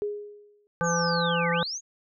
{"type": "tone with exponential decay", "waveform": "sine", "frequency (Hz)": 413.9, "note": "G#4", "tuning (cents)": -6, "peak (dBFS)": -24, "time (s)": [0.02, 0.67], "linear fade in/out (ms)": 0, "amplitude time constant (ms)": 140}
{"type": "harmonic tone", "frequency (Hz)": 170, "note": "F3", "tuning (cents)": -46, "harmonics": [1, 3, 5, 7, 9], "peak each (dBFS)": [-28, -28, -32, -30, -30], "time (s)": [0.81, 1.63], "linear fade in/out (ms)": 0}
{"type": "linear two-way sweep", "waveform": "sine", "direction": "down then up", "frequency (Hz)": [6850, 1760, 6850], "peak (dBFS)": -30, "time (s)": [0.83, 1.81], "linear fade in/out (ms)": 50, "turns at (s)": 1.51}
{"effects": []}